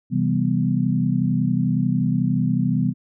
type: chord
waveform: sine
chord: C major seventh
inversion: none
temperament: equal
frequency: 130.81 / 164.81 / 196 / 246.9 Hz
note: C3 / E3 / G3 / B3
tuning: 0 / 0 / 0 / 0 cents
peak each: -23 dBFS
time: 0.1-2.94 s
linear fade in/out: 50 ms
effects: none